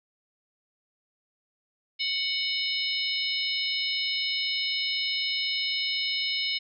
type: harmonic tone with a mistuned harmonic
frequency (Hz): 742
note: F#5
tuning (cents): +5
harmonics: 3 / 4 / 5 / 6 / 7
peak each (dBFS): -32 / -32 / -32 / -33 / -34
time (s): 1.99-6.59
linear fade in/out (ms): 20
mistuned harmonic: 6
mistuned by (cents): -110
effects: none